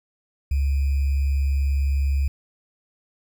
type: tone with sample-and-hold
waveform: sine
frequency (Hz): 69.3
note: C#2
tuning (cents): 0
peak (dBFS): -18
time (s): 0.51-2.28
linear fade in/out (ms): 5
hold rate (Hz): 2450
effects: none